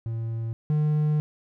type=tone pair in turn; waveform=triangle; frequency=113.8 / 151.34 Hz; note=A#2 / D#3; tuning=-41 / -48 cents; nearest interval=perfect fourth; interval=493 cents; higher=second; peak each=-25 / -18 dBFS; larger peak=second; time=0.06-0.53 / 0.7-1.2 s; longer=second; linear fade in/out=0 ms; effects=none